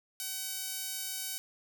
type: tone with high-pass filter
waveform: sawtooth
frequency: 758 Hz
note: F#5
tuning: 42 cents sharp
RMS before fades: -38 dBFS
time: 0.2-1.38 s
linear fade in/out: 0 ms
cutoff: 5300 Hz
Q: 0.53
effects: none